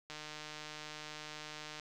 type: click train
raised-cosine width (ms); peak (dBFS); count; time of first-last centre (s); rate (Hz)
0.2; -28; 259; 0.1-1.797; 152
effects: none